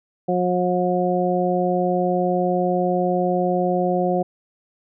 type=harmonic tone; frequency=180 Hz; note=F#3; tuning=47 cents flat; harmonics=1 / 2 / 3 / 4; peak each=-23 / -23 / -23 / -23 dBFS; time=0.28-4.23 s; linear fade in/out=10 ms; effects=none